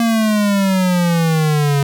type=exponential sweep; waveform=square; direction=down; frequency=233.2 to 139.3 Hz; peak=-13 dBFS; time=0-1.83 s; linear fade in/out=2 ms; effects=none